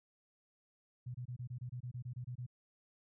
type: tone bursts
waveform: sine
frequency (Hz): 123.47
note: B2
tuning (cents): 0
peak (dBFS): -40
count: 13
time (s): 1.06-2.465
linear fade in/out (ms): 10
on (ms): 85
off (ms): 25
effects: none